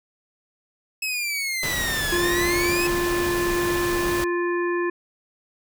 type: exponential two-way sweep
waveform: sawtooth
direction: down then up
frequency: 2597 to 1673 to 2597 Hz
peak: -21 dBFS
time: 1.02-2.87 s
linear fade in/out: 5 ms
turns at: 2.13 s
type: noise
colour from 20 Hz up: pink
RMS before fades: -29 dBFS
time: 1.63-4.24 s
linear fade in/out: 0 ms
type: harmonic tone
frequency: 349.2 Hz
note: F4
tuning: in tune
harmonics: 1 / 3 / 5 / 7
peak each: -22 / -30 / -30 / -39 dBFS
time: 2.12-4.9 s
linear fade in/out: 5 ms
effects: none